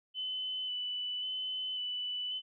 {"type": "tone with vibrato", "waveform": "sine", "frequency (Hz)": 3005, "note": "F#7", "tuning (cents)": 26, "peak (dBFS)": -34, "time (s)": [0.14, 2.42], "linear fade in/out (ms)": 50, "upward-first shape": "square", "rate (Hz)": 0.92, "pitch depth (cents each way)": 14, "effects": []}